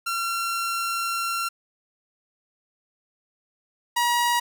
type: tone pair in turn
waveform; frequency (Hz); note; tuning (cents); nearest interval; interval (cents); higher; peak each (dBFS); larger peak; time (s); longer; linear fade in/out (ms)
sawtooth; 1366 / 957; F6 / A#5; -39 / +45; tritone; 616; first; -21 / -16; second; 0.06-1.49 / 3.96-4.4; first; 10
effects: none

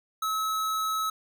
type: tone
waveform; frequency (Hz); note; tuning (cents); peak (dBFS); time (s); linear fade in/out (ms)
square; 1292; E6; -35; -27; 0.22-1.1; 5
effects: none

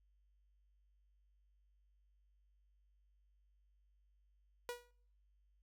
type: tone with exponential decay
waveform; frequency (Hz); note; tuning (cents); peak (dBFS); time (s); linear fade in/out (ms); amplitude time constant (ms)
sawtooth; 483.9; B4; -35; -35; 4.69-4.91; 1; 46
effects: noise-tail reverb RT60 0.6 s tail -24 dB re dry + added 50 Hz sine -70 dBFS peak until 5.62 s

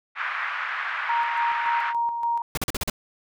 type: band-pass noise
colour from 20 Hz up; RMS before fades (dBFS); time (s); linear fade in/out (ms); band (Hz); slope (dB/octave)
white; -29; 0.15-1.94; 50; 1100 to 1900; 24
type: tone with tremolo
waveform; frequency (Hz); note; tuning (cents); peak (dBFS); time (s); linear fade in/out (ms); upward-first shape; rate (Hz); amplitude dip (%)
sine; 937; A#5; +9; -21; 1.09-2.42; 2; square; 3.5; 45
type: noise bursts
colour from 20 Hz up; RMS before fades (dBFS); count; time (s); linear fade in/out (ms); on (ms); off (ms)
pink; -26; 6; 2.55-2.899; 2; 24; 41
effects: none

